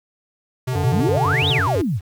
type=tone with vibrato; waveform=square; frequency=110 Hz; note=A2; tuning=in tune; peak=-21 dBFS; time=0.67-1.82 s; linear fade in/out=10 ms; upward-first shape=square; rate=6 Hz; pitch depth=260 cents each way
type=harmonic tone; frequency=146.83 Hz; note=D3; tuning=in tune; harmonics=1 / 3 / 5 / 6; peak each=-24 / -27 / -31 / -31 dBFS; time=0.71-1.64 s; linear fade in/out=50 ms
type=exponential two-way sweep; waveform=sine; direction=up then down; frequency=77.78 to 3915 to 77.78 Hz; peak=-18 dBFS; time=0.8-2.01 s; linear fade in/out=50 ms; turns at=1.49 s
effects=8-bit